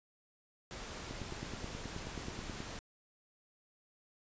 pink noise, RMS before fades -45 dBFS, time 0.71-2.79 s, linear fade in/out 0 ms
click train, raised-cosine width 3 ms, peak -29 dBFS, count 15, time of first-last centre 1.11-2.604 s, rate 9.37 Hz
effects resampled to 16000 Hz

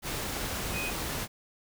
sine tone in noise, 2503 Hz, D#7, 10 cents sharp, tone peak -33 dBFS, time 0.72-0.93 s, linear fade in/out 50 ms, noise pink, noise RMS -34 dBFS, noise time 0.02-1.28 s, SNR -2 dB, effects none

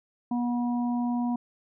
harmonic tone, 241.9 Hz, B3, 36 cents flat, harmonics 1 / 3 / 4, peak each -25 / -36 / -38 dBFS, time 0.31-1.36 s, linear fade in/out 5 ms, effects none

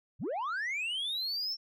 sine linear sweep, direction up, 73.42 to 5470 Hz, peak -29 dBFS, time 0.19-1.57 s, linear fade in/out 50 ms, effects tanh soft clip ceiling -31 dBFS

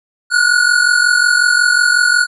square tone pair together, 1434.5 / 1480 Hz, F6 / F#6, +46 / 0 cents, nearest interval minor second, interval 54 cents, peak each -13 dBFS, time 0.3-2.27 s, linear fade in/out 50 ms, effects resampled to 24000 Hz

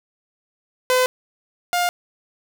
sawtooth tone pair in turn, 508 / 706.9 Hz, B4 / F5, +49 / +21 cents, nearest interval tritone, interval 572 cents, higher second, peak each -11 / -14 dBFS, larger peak first, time 0.9-1.06 / 1.73-1.89 s, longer neither, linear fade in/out 0 ms, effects none

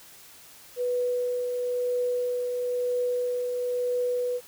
sine tone with tremolo, 492.8 Hz, B4, 4 cents flat, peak -23 dBFS, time 0.76-4.41 s, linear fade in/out 50 ms, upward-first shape triangle, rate 1 Hz, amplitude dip 35%, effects white hiss -50 dBFS RMS until 4.47 s

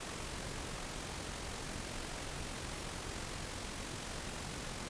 pink noise with amplitude modulation, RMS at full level -41 dBFS, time 0-4.89 s, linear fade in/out 10 ms, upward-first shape sine, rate 45 Hz, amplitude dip 35%, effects resampled to 22050 Hz

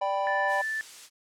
triangle chord, G major, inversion second, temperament equal, 587.3 / 784 / 987.8 Hz, D5 / G5 / B5, 0 / 0 / 0 cents, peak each -28 / -27 / -29 dBFS, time 0.01-0.62 s, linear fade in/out 10 ms
sine tone, 1760 Hz, A6, in tune, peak -28 dBFS, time 0.27-0.81 s, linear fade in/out 0 ms
blue noise, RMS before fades -40 dBFS, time 0.47-1.1 s, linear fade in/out 50 ms
effects low-pass 7000 Hz 12 dB/octave

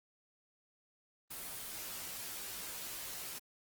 white noise with comb filter, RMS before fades -44 dBFS, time 1.3-3.39 s, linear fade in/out 10 ms, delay 14 ms, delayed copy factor -0.9, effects Opus 24 kbps

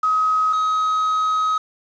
sine / triangle tone pair in turn, 1268 / 1268 Hz, D#6 / D#6, +32 / +32 cents, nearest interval unison, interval 0 cents, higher neither, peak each -15 dBFS, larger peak neither, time 0.03-0.53 / 0.53-1.58 s, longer second, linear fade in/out 5 ms, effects resampled to 16000 Hz + 7-bit

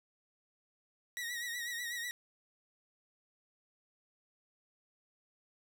sawtooth tone with vibrato, 1908 Hz, A#6, 40 cents sharp, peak -34 dBFS, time 1.17-2.11 s, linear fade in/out 0 ms, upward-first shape triangle, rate 8.1 Hz, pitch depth 68 cents each way, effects 12-bit

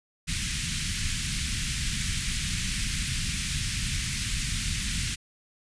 pink band-stop noise, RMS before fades -29 dBFS, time 0.27-5.16 s, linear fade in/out 20 ms, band 190 to 1900 Hz, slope 24 dB/octave, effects resampled to 22050 Hz

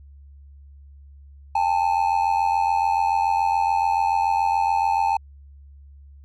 triangle ring-modulated tone, 847 Hz, G#5, 34 cents sharp, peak -13 dBFS, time 1.55-5.17 s, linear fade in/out 5 ms, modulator 43.5 Hz, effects added 70 Hz sine -43 dBFS peak until 6.24 s

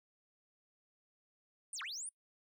sine linear two-way sweep, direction down then up, 9780 to 1040 to 9780 Hz, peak -38 dBFS, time 1.73-2.09 s, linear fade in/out 2 ms, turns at 1.82 s, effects noise-tail reverb RT60 0.1 s tail -26 dB re dry + tanh soft clip ceiling -40 dBFS

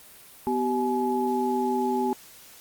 sine tone cluster, 248.9 / 385.3 / 848 Hz, B3 / G4 / G#5, +14 / -30 / +36 cents, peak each -27 dBFS, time 0.47-2.13 s, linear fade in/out 0 ms, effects white hiss -49 dBFS RMS until 2.6 s + Opus 32 kbps

